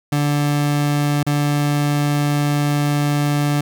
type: tone with dropouts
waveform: 30% pulse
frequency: 145.8 Hz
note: D3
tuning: 12 cents flat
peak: -13 dBFS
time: 0.12-3.61 s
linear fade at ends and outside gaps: 5 ms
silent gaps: 1.231-1.265 s
effects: none